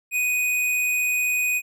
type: tone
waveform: square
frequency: 2489 Hz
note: D#7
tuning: in tune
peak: -21 dBFS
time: 0.11-1.62 s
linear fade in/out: 50 ms
effects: none